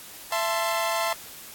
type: chord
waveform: sawtooth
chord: A minor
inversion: second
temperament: equal with one note detuned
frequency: 668.5 / 880 / 1046.5 Hz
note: E5 / A5 / C6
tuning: +24 / 0 / 0 cents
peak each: -23 / -26 / -25 dBFS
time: 0.32-1.13 s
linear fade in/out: 2 ms
effects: white hiss -43 dBFS RMS until 1.54 s + AAC 64 kbps

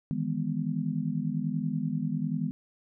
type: chord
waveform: sine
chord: E major seventh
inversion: third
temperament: just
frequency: 154.51 / 164.81 / 206 / 247.2 Hz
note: D#3 / E3 / G#3 / B3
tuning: -12 / 0 / -14 / +2 cents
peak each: -33 dBFS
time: 0.11-2.51 s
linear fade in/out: 0 ms
effects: none

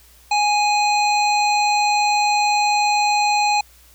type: harmonic tone with a mistuned harmonic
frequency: 830.6 Hz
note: G#5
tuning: in tune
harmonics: 1 / 3 / 5 / 7 / 9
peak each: -16 / -22 / -25 / -36 / -30 dBFS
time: 0.31-3.61 s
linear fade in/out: 5 ms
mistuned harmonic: 7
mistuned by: +59 cents
effects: added 60 Hz sine -51 dBFS peak until 3.94 s + white hiss -51 dBFS RMS until 3.94 s

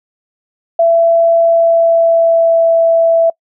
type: tone with pitch glide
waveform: sine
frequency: 669 to 662.8 Hz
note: E5 to E5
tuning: +25 to +9 cents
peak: -6 dBFS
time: 0.79-3.3 s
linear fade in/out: 5 ms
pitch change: -16 cents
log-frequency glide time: 1.41-2.65 s
effects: noise-tail reverb RT60 0.1 s tail -25 dB re dry

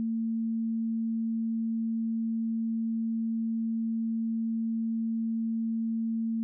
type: tone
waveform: sine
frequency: 226.1 Hz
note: A3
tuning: 47 cents sharp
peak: -27 dBFS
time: 0-6.43 s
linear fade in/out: 0 ms
effects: none

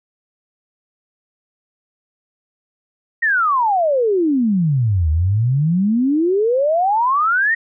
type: exponential two-way sweep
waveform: sine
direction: down then up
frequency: 1899 to 75.1 to 1899 Hz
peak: -13 dBFS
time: 3.22-7.55 s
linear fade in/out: 10 ms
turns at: 5.1 s
effects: none

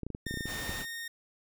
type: clicks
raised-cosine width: 3 ms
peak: -24 dBFS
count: 11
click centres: 0.033 / 0.066 / 0.103 / 0.149 / 0.267 / 0.31 / 0.341 / 0.373 / 0.408 / 0.456 / 0.694 s
type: tone with pitch glide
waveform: sawtooth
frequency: 1825 to 1845.1 Hz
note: A#6 to A#6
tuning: -37 to -18 cents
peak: -34 dBFS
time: 0.26-1.08 s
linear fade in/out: 5 ms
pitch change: +19 cents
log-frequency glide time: 0.53-0.91 s
type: noise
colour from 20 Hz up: pink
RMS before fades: -40 dBFS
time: 0.45-0.86 s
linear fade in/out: 50 ms
effects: none

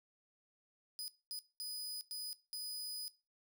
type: tone bursts at uneven times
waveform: sawtooth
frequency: 4978 Hz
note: D#8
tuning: in tune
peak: -38 dBFS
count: 5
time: 0.99-1.08 / 1.31-1.39 / 1.6-2.01 / 2.11-2.33 / 2.53-3.08 s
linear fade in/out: 0 ms
effects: noise-tail reverb RT60 0.3 s tail -19 dB re dry

